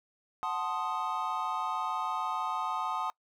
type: chord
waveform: triangle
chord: F# diminished seventh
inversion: none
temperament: equal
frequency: 740 / 880 / 1046.5 / 1244.5 Hz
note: F#5 / A5 / C6 / Eb6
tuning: 0 / 0 / 0 / 0 cents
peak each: -36 / -34 / -35 / -33 dBFS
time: 0.43-3.1 s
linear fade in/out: 0 ms
effects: noise-tail reverb RT60 0.1 s tail -24 dB re dry